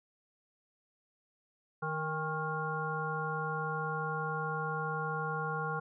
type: harmonic tone with a mistuned harmonic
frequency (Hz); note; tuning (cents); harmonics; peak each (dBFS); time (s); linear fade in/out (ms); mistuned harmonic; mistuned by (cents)
155.9; D#3; +4; 1 / 3 / 5 / 7 / 9; -38 / -40 / -40 / -39 / -38; 1.82-5.8; 10; 5; +47
effects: none